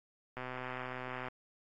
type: click train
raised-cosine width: 0.5 ms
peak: -26 dBFS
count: 117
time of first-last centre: 0.37-1.283 s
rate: 127 Hz
effects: AAC 64 kbps